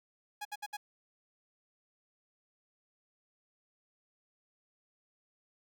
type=tone bursts; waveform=sawtooth; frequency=830.6 Hz; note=G#5; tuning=in tune; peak=-34 dBFS; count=4; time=0.41-0.77 s; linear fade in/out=10 ms; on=42 ms; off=64 ms; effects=none